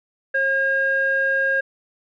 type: tone with low-pass filter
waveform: square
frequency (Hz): 540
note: C#5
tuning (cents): -45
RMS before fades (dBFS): -20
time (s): 0.34-1.61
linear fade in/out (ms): 10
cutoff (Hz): 1700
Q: 8.7
effects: none